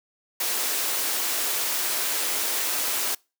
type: high-pass noise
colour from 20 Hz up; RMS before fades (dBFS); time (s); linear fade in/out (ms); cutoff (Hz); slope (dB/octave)
white; -26; 0.4-3.15; 5; 280; 24
effects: noise-tail reverb RT60 0.3 s tail -26 dB re dry